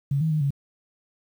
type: tone with pitch steps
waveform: sine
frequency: 140 / 159.3 / 153.9 / 140.1 Hz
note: C#3 / D#3 / D#3 / C#3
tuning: +18 / +41 / -19 / +19 cents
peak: -20 dBFS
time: 0.11-0.506 s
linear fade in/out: 5 ms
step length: 99 ms
effects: 9-bit